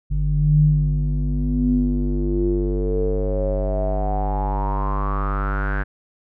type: tone with low-pass filter sweep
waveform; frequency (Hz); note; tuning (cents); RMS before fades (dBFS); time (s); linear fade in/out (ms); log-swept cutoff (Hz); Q
square; 49.45; G1; +16; -20; 0.1-5.84; 20; 120 to 1600; 9.1
effects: none